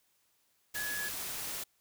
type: tone in noise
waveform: sine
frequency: 1688 Hz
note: G#6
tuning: 28 cents sharp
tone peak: -36 dBFS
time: 0.75-1.09 s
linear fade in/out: 10 ms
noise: white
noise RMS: -39 dBFS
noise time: 0.74-1.64 s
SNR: 0 dB
effects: white hiss -73 dBFS RMS until 1.8 s